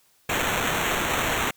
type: noise with sample-and-hold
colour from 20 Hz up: violet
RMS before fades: -25 dBFS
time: 0.29-1.51 s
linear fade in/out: 5 ms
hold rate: 4900 Hz
effects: white hiss -62 dBFS RMS until 1.56 s